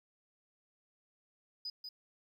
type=tone with echo; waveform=triangle; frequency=4978 Hz; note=D#8; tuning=in tune; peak=-35 dBFS; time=1.65-1.7 s; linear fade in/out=5 ms; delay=190 ms; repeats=1; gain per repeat=-6 dB; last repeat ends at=1.89 s; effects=tanh soft clip ceiling -36 dBFS + 12-bit